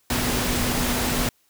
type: tone in noise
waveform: sine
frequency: 245.4 Hz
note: B3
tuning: 11 cents flat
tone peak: -28 dBFS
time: 0.1-1.29 s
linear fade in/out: 2 ms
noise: pink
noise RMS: -24 dBFS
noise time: 0.1-1.29 s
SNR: -7 dB
effects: white hiss -64 dBFS RMS until 1.49 s